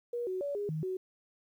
sine tone with pitch steps, 478.5 / 372.1 / 570 / 409.8 / 156.3 / 373.2 Hz, A#4 / F#4 / C#5 / G#4 / D#3 / F#4, +45 / +10 / +48 / -23 / +8 / +15 cents, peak -32 dBFS, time 0.13-0.97 s, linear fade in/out 5 ms, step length 140 ms, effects 11-bit

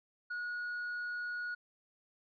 sine tone with tanh clipping, 1452 Hz, F#6, 33 cents flat, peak -37 dBFS, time 0.3-1.55 s, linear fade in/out 10 ms, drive 2 dB, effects resampled to 11025 Hz

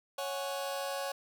sawtooth chord, C# suspended fourth, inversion none, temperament just, 554.4 / 739.2 / 831.5 Hz, C#5 / F#5 / G#5, 0 / -2 / +2 cents, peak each -32 / -37 / -38 dBFS, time 0.18-1.12 s, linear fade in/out 5 ms, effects none

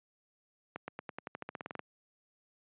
accelerating click train, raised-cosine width 0.5 ms, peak -24 dBFS, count 15, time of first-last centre 0.76-1.793 s, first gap 120 ms, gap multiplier 0.92, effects high-pass 150 Hz 12 dB/octave + resampled to 8000 Hz

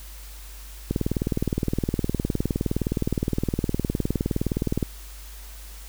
click train, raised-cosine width 3 ms, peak -10 dBFS, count 77, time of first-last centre 0.91-4.828 s, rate 19.4 Hz, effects added 50 Hz sine -39 dBFS peak until 5.88 s + white hiss -46 dBFS RMS until 5.88 s

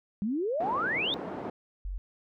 sine exponential sweep, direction up, 192.1 to 3729 Hz, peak -27 dBFS, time 0.22-1.14 s, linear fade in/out 0 ms
pink band-pass noise, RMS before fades -37 dBFS, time 0.6-1.5 s, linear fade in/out 5 ms, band 250 to 760 Hz, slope 12 dB/octave
sine tone, 46.25 Hz, F#1, in tune, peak -32 dBFS, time 1.85-1.98 s, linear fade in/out 0 ms
effects none

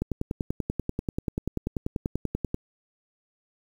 click train, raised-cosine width 3 ms, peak -14 dBFS, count 27, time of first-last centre 0.02-2.544 s, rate 10.3 Hz, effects 8-bit

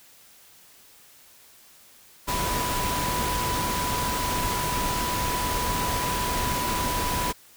sine tone in noise, 988 Hz, B5, in tune, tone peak -28 dBFS, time 2.27-7.33 s, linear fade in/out 20 ms, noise pink, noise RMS -28 dBFS, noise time 2.27-7.33 s, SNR -3 dB, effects white hiss -53 dBFS RMS until 7.56 s

